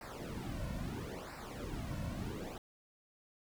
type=noise with flanger; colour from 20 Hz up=brown; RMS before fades=-42 dBFS; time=0.01-2.58 s; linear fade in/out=2 ms; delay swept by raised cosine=0.3 to 2.5 ms; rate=0.75 Hz; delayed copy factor=-0.85; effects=none